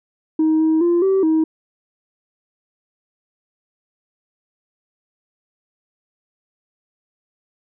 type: tone with pitch steps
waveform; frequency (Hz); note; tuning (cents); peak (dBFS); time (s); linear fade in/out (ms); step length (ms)
sine; 314.9 / 317.5 / 345.2 / 384.9 / 317.6; D#4 / D#4 / F4 / G4 / D#4; +21 / +35 / -20 / -32 / +36; -11; 0.39-1.44; 5; 210
effects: tanh soft clip ceiling -11 dBFS